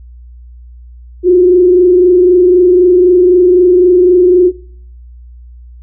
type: tone with frequency modulation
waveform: sine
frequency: 360.2 Hz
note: F#4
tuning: 46 cents flat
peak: -3 dBFS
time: 1.23-4.52 s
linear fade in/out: 50 ms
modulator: 23.9 Hz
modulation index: 0.51
effects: noise-tail reverb RT60 0.6 s tail -24 dB re dry + added 60 Hz sine -31 dBFS peak until 5.82 s